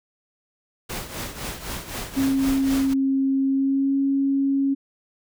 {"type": "noise with tremolo", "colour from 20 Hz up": "pink", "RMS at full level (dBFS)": -29, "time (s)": [0.89, 2.94], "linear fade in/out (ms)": 10, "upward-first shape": "triangle", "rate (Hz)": 3.9, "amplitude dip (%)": 75}
{"type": "tone with pitch glide", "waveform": "sine", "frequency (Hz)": [269.9, 274.6], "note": ["C#4", "C#4"], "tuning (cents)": [-46, -16], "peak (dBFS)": -18, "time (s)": [2.16, 4.75], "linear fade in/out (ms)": 20, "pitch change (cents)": 30, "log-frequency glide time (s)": [3.48, 3.97]}
{"effects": []}